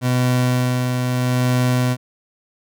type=tone with tremolo; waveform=30% pulse; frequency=125.5 Hz; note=B2; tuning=28 cents sharp; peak=-12 dBFS; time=0.01-1.97 s; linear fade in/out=50 ms; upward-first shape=sine; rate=0.78 Hz; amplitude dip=35%; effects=none

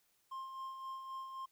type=tone with tremolo; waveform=triangle; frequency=1059 Hz; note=C6; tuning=21 cents sharp; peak=-39 dBFS; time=0.31-1.46 s; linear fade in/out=10 ms; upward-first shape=sine; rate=3.8 Hz; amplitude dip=45%; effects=white hiss -75 dBFS RMS until 1.51 s

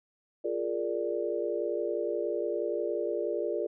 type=chord; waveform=sine; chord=Bb dominant seventh; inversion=second; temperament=equal; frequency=349.2 / 415.3 / 466.2 / 587.3 Hz; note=F4 / Ab4 / Bb4 / D5; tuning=0 / 0 / 0 / 0 cents; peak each=-34 dBFS; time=0.44-3.67 s; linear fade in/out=10 ms; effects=none

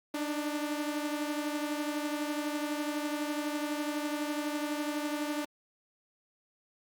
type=beating tone pair; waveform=sawtooth; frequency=294 / 306 Hz; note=D4 / D#4; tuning=+2 / -29 cents; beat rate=12 Hz; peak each=-29 / -34 dBFS; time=0.14-5.45 s; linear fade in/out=5 ms; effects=Opus 48 kbps

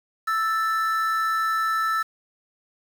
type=tone pair together; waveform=triangle; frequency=1319.6 / 1764 Hz; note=E6 / A6; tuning=+1 / +4 cents; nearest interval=perfect fourth; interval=503 cents; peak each=-20 / -26 dBFS; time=0.27-2.03 s; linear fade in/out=10 ms; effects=7-bit

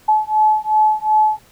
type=beating tone pair; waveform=sine; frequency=858 / 860.7 Hz; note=A5 / A5; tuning=-44 / -38 cents; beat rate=2.7 Hz; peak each=-15 dBFS; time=0.08-1.39 s; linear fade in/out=10 ms; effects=pink hiss -50 dBFS RMS until 1.51 s

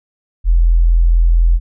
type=tone; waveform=sine; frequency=42.13 Hz; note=E1; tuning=38 cents sharp; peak=-7 dBFS; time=0.44-1.6 s; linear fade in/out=50 ms; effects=none

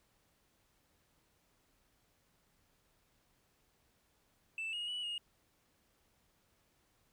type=tone with pitch steps; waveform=sine; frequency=2649 / 2873 / 2949 / 2861 Hz; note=E7 / F7 / F#7 / F7; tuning=+8 / +48 / -6 / +41 cents; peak=-35 dBFS; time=4.58-5.18 s; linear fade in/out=2 ms; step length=150 ms; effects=tanh soft clip ceiling -36 dBFS + pink hiss -74 dBFS RMS until 7.12 s

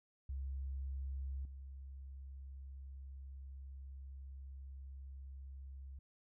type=tone with level steps; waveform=sine; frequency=67.4 Hz; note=C#2; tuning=48 cents flat; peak=-39 / -47 dBFS; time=0.29-5.99 s; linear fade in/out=5 ms; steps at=1.45 s; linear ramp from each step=2 ms; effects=none

